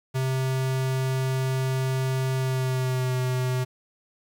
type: tone with pitch glide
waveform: square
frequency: 131.3 to 127.56 Hz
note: C3 to C3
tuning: +6 to -44 cents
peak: -24 dBFS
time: 0.14-3.65 s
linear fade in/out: 20 ms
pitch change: -50 cents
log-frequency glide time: 2.36-3.17 s
effects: 9-bit

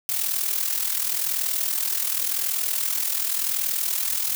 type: noise with amplitude modulation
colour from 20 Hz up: blue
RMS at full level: -22 dBFS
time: 0.09-4.35 s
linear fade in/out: 0 ms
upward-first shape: sine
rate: 40.9 Hz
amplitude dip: 65%
effects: none

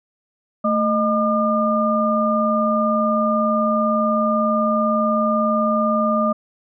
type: tone cluster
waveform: sine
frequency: 221 / 616 / 1206 Hz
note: A3 / D#5 / D6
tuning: +8 / -17 / +46 cents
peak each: -20 dBFS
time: 0.64-6.33 s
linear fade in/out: 10 ms
effects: none

